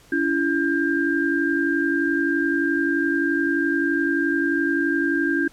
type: tone cluster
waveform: sine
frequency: 284.8 / 336.4 / 1596 Hz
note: C#4 / E4 / G6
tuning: +47 / +35 / +31 cents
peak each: -23 dBFS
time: 0.12-5.48 s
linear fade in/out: 5 ms
effects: pink hiss -52 dBFS RMS until 5.52 s + low-pass 12000 Hz 12 dB/octave